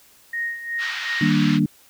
sine tone with tremolo, 1864.7 Hz, A#6, in tune, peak -22 dBFS, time 0.33-1.33 s, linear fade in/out 5 ms, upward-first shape sine, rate 2.7 Hz, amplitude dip 70%
pink band-pass noise, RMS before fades -30 dBFS, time 0.78-1.6 s, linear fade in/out 50 ms, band 1300 to 4500 Hz, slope 24 dB/octave
sine chord, Eb major seventh, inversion none, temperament equal, 155.56 / 196 / 233.1 / 293.7 Hz, Eb3 / G3 / Bb3 / D4, 0 / 0 / 0 / 0 cents, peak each -21 dBFS, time 1.21-1.66 s, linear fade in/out 5 ms
effects white hiss -53 dBFS RMS until 1.89 s

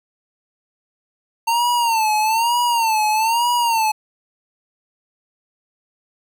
square tone with vibrato, 908 Hz, A#5, 46 cents flat, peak -16 dBFS, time 1.47-3.92 s, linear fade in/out 10 ms, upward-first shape sine, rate 1.1 Hz, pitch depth 110 cents each way, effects none

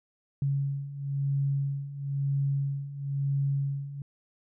sine beating tone pair, 138.59 / 139.59 Hz, C#3 / C#3, 0 / +12 cents, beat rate 1 Hz, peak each -32 / -28 dBFS, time 0.42-4.02 s, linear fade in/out 2 ms, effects none

